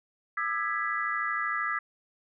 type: chord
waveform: sine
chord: E dominant seventh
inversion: third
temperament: equal with one note detuned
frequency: 1205.6 / 1318.5 / 1661.2 / 1975.5 Hz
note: D6 / E6 / G#6 / B6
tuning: +45 / 0 / 0 / 0 cents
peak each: -33 dBFS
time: 0.37-1.79 s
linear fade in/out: 5 ms
effects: none